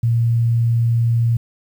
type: tone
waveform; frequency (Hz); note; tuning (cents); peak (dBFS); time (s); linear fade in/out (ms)
sine; 116.54; A#2; 0; -13; 0.03-1.37; 5
effects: 8-bit